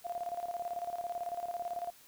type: tone with tremolo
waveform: sine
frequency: 698.5 Hz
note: F5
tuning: in tune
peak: -33 dBFS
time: 0.04-1.91 s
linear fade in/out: 20 ms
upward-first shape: square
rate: 18 Hz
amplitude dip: 70%
effects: white hiss -59 dBFS RMS until 2.07 s